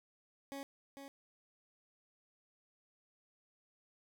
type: tone with echo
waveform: 20% pulse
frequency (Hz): 276.6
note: C#4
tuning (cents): -4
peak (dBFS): -38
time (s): 0.52-0.63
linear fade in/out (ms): 0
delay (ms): 450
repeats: 1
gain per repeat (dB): -6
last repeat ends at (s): 1.08
effects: none